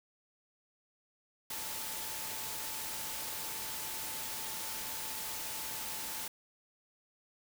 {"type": "tone in noise", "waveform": "sine", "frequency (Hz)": 880, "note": "A5", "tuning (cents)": 0, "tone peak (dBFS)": -51, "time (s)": [1.5, 6.28], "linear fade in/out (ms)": 5, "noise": "white", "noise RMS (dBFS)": -40, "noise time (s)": [1.5, 6.28], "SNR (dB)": -14, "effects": []}